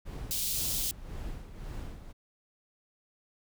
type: noise with tremolo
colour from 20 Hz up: brown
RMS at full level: -38 dBFS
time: 0.05-2.13 s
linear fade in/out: 20 ms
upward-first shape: sine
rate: 1.9 Hz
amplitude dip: 65%
type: high-pass noise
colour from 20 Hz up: white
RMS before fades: -32 dBFS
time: 0.31-0.91 s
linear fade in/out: 0 ms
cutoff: 3100 Hz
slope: 24 dB/octave
effects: none